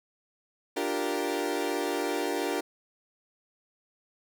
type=chord; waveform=30% pulse; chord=G minor seventh; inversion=second; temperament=equal; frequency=293.7 / 349.2 / 392 / 466.2 Hz; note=D4 / F4 / G4 / Bb4; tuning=0 / 0 / 0 / 0 cents; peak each=-31 dBFS; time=0.76-2.61 s; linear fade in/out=10 ms; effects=none